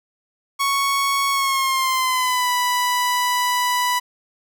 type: tone with pitch glide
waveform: sawtooth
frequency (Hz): 1108.7 to 987.7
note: C#6 to B5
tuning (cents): 0 to 0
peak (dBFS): -14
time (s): 0.59-4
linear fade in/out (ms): 20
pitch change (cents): -200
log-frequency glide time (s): 1.31-2.5
effects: none